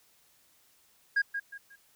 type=tone with echo; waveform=sine; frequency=1631 Hz; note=G#6; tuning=32 cents flat; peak=-20 dBFS; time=1.16-1.22 s; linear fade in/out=10 ms; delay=180 ms; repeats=3; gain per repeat=-10 dB; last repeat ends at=1.76 s; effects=tanh soft clip ceiling -22 dBFS + white hiss -65 dBFS RMS until 1.95 s